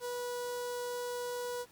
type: tone with notch filter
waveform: sawtooth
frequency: 488.5 Hz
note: B4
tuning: 19 cents flat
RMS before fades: -38 dBFS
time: 0-1.66 s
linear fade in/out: 50 ms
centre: 2300 Hz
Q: 1.1
effects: pink hiss -61 dBFS RMS until 1.71 s + high-pass 80 Hz 12 dB/octave